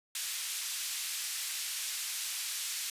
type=band-pass noise; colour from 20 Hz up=white; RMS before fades=-37 dBFS; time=0.15-2.9 s; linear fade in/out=2 ms; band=2200 to 10000 Hz; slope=12 dB/octave; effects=resampled to 32000 Hz